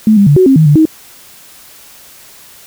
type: tone with pitch steps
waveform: sine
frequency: 216.8 / 200.5 / 144.4 / 371.8 / 268 / 157.4 / 146.7 / 316.1 Hz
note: A3 / G3 / D3 / F#4 / C4 / D#3 / D3 / D#4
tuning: -25 / +39 / -29 / +8 / +42 / +20 / -2 / +27 cents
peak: -3 dBFS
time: 0.07-0.854 s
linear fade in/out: 2 ms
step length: 98 ms
effects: white hiss -38 dBFS RMS until 2.66 s